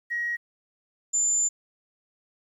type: tone pair in turn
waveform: sine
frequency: 1897 / 7133 Hz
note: A#6 / A8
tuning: +30 / +23 cents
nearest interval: octave + major seventh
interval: 2293 cents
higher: second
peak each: -25 / -18 dBFS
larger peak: second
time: 0.1-0.37 / 1.13-1.49 s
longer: second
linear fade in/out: 20 ms
effects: tanh soft clip ceiling -20 dBFS + 10-bit